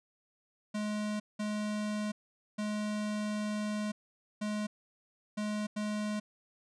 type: tone bursts at uneven times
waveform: square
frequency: 210.7 Hz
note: G#3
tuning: 25 cents sharp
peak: -33 dBFS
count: 6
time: 0.74-1.2 / 1.39-2.12 / 2.58-3.92 / 4.41-4.67 / 5.37-5.67 / 5.76-6.2 s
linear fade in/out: 10 ms
effects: resampled to 22050 Hz